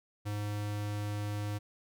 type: tone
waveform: square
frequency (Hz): 103.83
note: G#2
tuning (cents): 0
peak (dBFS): -34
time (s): 0.25-1.59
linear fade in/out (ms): 20
effects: none